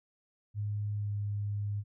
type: tone with pitch glide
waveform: sine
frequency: 103.83 to 102.64 Hz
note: G#2 to G#2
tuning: 0 to -20 cents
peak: -31 dBFS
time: 0.54-1.84 s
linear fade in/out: 50 ms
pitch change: -20 cents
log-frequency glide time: 0.96-1.1 s
effects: none